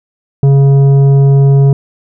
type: tone with tanh clipping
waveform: triangle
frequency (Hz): 138.4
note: C#3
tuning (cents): -2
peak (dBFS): -5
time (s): 0.43-1.73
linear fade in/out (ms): 2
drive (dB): 13
effects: none